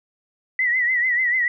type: tone with vibrato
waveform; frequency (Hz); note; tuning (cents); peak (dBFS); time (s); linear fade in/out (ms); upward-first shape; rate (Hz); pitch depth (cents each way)
sine; 1975.5; B6; 0; -17; 0.59-1.48; 2; triangle; 6.8; 97
effects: none